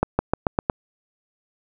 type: accelerating click train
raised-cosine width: 1 ms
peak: -4 dBFS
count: 6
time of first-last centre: 0.03-0.698 s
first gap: 160 ms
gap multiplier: 0.91
effects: none